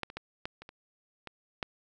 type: clicks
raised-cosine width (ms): 0.3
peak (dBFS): -17 / -28 / -21 / -19 / -30 / -30 / -25 / -16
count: 8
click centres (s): 0.033 / 0.101 / 0.17 / 0.455 / 0.62 / 0.691 / 1.273 / 1.628
effects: none